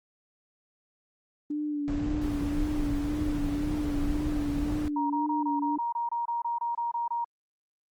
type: tone with vibrato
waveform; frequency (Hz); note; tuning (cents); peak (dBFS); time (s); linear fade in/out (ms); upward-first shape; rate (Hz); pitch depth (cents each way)
sine; 293.7; D4; 0; -28; 1.5-5.78; 5; sine; 1.9; 37
type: noise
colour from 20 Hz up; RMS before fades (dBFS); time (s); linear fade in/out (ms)
brown; -32; 1.88-4.88; 0
type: tone bursts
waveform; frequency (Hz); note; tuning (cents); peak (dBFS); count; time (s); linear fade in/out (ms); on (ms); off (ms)
sine; 941; A#5; +16; -27; 14; 4.96-7.245; 5; 140; 25
effects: Opus 24 kbps